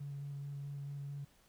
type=tone with vibrato; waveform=triangle; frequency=141.4 Hz; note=C#3; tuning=35 cents sharp; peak=-37 dBFS; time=0-1.25 s; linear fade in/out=10 ms; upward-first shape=square; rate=4.6 Hz; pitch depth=9 cents each way; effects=tanh soft clip ceiling -38 dBFS + pink hiss -68 dBFS RMS until 1.48 s